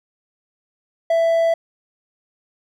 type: tone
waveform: triangle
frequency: 663 Hz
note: E5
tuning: 10 cents sharp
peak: -12 dBFS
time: 1.1-1.54 s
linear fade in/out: 5 ms
effects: none